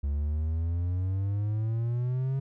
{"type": "exponential sweep", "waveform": "triangle", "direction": "up", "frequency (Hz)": [69.7, 136.6], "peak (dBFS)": -24, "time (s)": [0.03, 2.4], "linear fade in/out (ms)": 10, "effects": []}